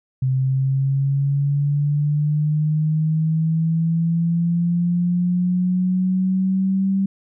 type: linear sweep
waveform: sine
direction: up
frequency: 130 to 194.7 Hz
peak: -16 dBFS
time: 0.22-7.06 s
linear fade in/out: 5 ms
effects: none